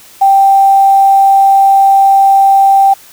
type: tone with quantisation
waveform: sine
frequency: 784 Hz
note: G5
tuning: in tune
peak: -3 dBFS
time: 0.21-2.94 s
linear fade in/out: 10 ms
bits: 5
effects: white hiss -38 dBFS RMS until 3.12 s